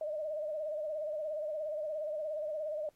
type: tone with vibrato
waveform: sine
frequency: 612 Hz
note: D#5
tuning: 29 cents flat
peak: -34 dBFS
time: 0.01-2.89 s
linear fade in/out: 2 ms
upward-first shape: sine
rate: 17 Hz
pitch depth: 69 cents each way
effects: pink hiss -73 dBFS RMS until 2.95 s + AAC 48 kbps